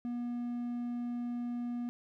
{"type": "tone", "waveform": "triangle", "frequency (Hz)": 240.9, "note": "B3", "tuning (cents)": -43, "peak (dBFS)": -32, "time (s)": [0.05, 1.89], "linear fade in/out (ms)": 0, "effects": []}